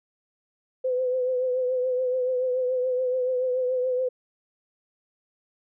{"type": "tone with vibrato", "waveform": "sine", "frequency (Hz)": 507, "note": "B4", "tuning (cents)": 45, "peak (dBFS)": -22, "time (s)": [0.84, 4.09], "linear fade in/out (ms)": 10, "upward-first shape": "triangle", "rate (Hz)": 7, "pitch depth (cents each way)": 47, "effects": []}